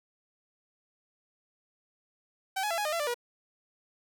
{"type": "tone with pitch steps", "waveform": "sawtooth", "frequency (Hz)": [768, 840, 672, 833, 610, 674, 590, 481.2], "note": ["G5", "G#5", "E5", "G#5", "D#5", "E5", "D5", "B4"], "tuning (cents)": [-36, 19, 33, 5, -34, 38, 8, -45], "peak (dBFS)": -25, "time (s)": [2.56, 3.144], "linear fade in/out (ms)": 10, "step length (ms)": 73, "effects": []}